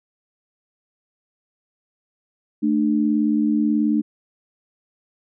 sine tone pair together, 220 / 298.5 Hz, A3 / D4, 0 / +28 cents, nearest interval perfect fourth, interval 528 cents, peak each -19 dBFS, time 2.62-4.02 s, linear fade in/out 20 ms, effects none

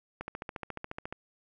click train, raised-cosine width 0.5 ms, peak -22 dBFS, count 14, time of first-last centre 0.21-1.125 s, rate 14.2 Hz, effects none

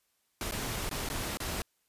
pink noise with dropouts, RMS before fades -35 dBFS, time 0.41-1.62 s, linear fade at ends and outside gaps 1 ms, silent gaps 0.511-0.521 / 0.893-0.912 / 1.089-1.1 / 1.372-1.402 s, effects white hiss -75 dBFS RMS until 1.88 s + resampled to 32000 Hz

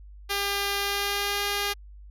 5% pulse tone with pitch glide, 401.1 to 405.8 Hz, G4 to G#4, +40 to -40 cents, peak -14 dBFS, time 0.29-1.74 s, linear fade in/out 20 ms, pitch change +20 cents, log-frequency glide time 0.79-1.43 s, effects added 50 Hz sine -43 dBFS peak until 2.1 s

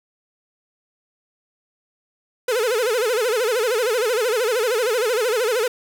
45% pulse tone with vibrato, 466.2 Hz, A#4, in tune, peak -18 dBFS, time 2.48-5.68 s, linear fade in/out 5 ms, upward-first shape sine, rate 13 Hz, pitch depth 180 cents each way, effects none

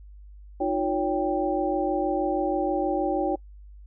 sine tone cluster, 310.7 / 357 / 562 / 787 Hz, D#4 / F4 / C#5 / G5, -2 / +38 / +24 / +7 cents, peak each -28 dBFS, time 0.6-3.36 s, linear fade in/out 10 ms, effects noise-tail reverb RT60 0.1 s tail -24 dB re dry + added 50 Hz sine -43 dBFS peak until 3.86 s

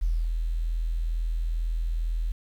sine tone with ADSR envelope, 41.11 Hz, E1, 4 cents flat, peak -20 dBFS, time 0.01-2.32 s, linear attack 17 ms, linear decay 260 ms, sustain -4 dB, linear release 6 ms, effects tanh soft clip ceiling -16 dBFS + 9-bit

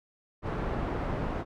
pink low-pass noise, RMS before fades -32 dBFS, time 0.42-1.45 s, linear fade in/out 50 ms, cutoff 1200 Hz, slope 12 dB/octave, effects none

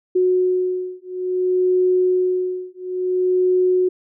sine beating tone pair, 366.2 / 366.78 Hz, F#4 / F#4, -18 / -15 cents, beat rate 0.58 Hz, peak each -19 dBFS, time 0.15-3.89 s, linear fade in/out 10 ms, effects none

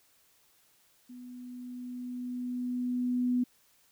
sine tone with level ramp, 247.8 Hz, B3, 6 cents sharp, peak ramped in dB -44 to -24 dBFS, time 1.09-3.44 s, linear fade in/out 10 ms, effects white hiss -66 dBFS RMS until 3.91 s

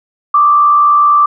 sine tone with frequency modulation, 1174.7 Hz, D6, in tune, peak -5 dBFS, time 0.34-1.26 s, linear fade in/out 5 ms, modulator 75.5 Hz, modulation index 0.44, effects none

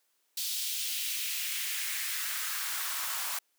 white noise with high-pass filter sweep, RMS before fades -34 dBFS, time 0.37-3.39 s, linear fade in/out 5 ms, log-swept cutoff 3900 to 940 Hz, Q 1.9, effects white hiss -74 dBFS RMS until 3.58 s + high-pass 300 Hz 12 dB/octave

